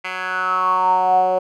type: tone with band-pass filter sweep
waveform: 10% pulse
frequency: 185 Hz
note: F#3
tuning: in tune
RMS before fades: -18 dBFS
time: 0.04-1.39 s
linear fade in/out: 10 ms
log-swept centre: 2000 to 600 Hz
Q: 8.5
effects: none